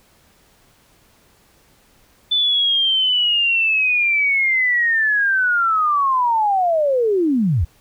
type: linear sweep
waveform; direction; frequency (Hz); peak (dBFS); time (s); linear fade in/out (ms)
sine; down; 3520 to 65.41; -14; 2.31-7.65; 10
effects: pink hiss -55 dBFS RMS until 7.8 s